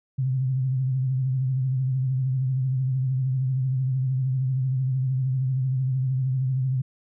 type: tone with vibrato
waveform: sine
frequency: 130.6 Hz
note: C3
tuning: 3 cents flat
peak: -21 dBFS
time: 0.18-6.82 s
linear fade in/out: 10 ms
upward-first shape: triangle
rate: 13 Hz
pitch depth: 69 cents each way
effects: none